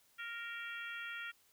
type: harmonic tone with a mistuned harmonic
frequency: 466.2 Hz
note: A#4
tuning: in tune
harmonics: 3 / 4 / 5 / 6 / 7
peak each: -45 / -47 / -49 / -51 / -52 dBFS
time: 0.18-1.32 s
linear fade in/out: 20 ms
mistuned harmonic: 6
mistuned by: -38 cents
effects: white hiss -70 dBFS RMS until 1.52 s